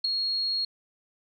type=tone with ADSR envelope; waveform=sine; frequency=4294 Hz; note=C8; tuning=44 cents sharp; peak=-19 dBFS; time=0.04-0.65 s; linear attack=9 ms; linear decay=5 ms; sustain=-6 dB; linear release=5 ms; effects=none